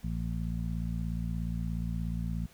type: harmonic tone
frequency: 56.9 Hz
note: A#1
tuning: 41 cents flat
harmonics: 1 / 2 / 3 / 4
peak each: -34 / -38 / -35 / -41 dBFS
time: 0.03-2.47 s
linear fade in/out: 20 ms
effects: pink hiss -59 dBFS RMS until 2.53 s

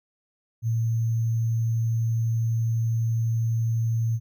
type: tone with sample-and-hold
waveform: sine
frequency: 114 Hz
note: A#2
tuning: 38 cents flat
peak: -21 dBFS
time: 0.62-4.2 s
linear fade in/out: 50 ms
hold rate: 6300 Hz
effects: none

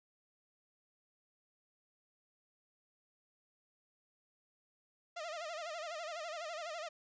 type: tone with vibrato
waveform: sawtooth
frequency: 650 Hz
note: E5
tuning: 24 cents flat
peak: -37 dBFS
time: 5.16-6.89 s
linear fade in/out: 10 ms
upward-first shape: sine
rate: 12 Hz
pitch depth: 130 cents each way
effects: resampled to 16000 Hz

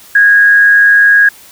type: tone with frequency modulation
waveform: sine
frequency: 1645 Hz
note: G#6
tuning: 17 cents flat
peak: -3 dBFS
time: 0.15-1.29 s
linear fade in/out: 5 ms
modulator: 159 Hz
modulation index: 0.25
effects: white hiss -38 dBFS RMS until 1.51 s

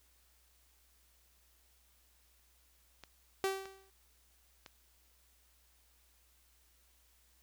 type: clicks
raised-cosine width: 0.2 ms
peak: -32 dBFS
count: 3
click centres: 3.037 / 3.656 / 4.662 s
type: tone with exponential decay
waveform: sawtooth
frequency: 386.2 Hz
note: G4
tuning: 26 cents flat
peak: -25 dBFS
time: 3.44-3.9 s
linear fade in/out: 0 ms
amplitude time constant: 100 ms
effects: added 60 Hz sine -70 dBFS peak until 7.42 s + white hiss -70 dBFS RMS until 7.42 s

